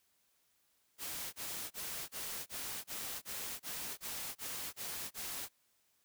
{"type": "noise bursts", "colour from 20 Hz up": "white", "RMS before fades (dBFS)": -42, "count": 12, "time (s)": [0.98, 5.488], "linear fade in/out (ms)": 50, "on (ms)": 350, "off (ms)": 28, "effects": ["white hiss -75 dBFS RMS until 6.04 s"]}